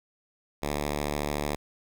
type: tone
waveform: 5% pulse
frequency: 73.42 Hz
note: D2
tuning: in tune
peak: -17 dBFS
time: 0.62-1.56 s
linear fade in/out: 10 ms
effects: none